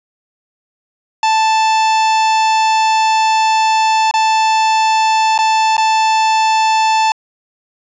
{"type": "tone with dropouts", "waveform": "45% pulse", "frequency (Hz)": 880, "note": "A5", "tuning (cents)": 0, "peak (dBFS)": -10, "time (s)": [1.23, 7.12], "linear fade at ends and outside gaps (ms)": 2, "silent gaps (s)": [[4.112, 4.139], [5.379, 5.388], [5.768, 5.779]], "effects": ["resampled to 16000 Hz", "8-bit"]}